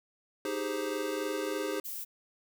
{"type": "chord", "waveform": "square", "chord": "Ab major seventh", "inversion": "second", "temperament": "equal", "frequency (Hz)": [311.1, 392, 415.3, 523.3], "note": ["Eb4", "G4", "Ab4", "C5"], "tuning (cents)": [0, 0, 0, 0], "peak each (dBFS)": -38, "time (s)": [0.45, 1.8], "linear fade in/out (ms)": 2}
{"type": "noise", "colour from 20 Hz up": "violet", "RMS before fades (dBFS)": -39, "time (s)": [1.84, 2.05], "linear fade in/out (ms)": 20}
{"effects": []}